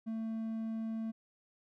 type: tone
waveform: triangle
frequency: 223.3 Hz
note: A3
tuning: 26 cents sharp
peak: -33 dBFS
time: 0.06-1.12 s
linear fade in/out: 20 ms
effects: none